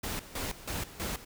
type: noise with tremolo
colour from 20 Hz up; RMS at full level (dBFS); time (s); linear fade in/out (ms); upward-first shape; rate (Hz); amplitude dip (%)
pink; -35; 0.03-1.25; 10; square; 3.1; 80
effects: none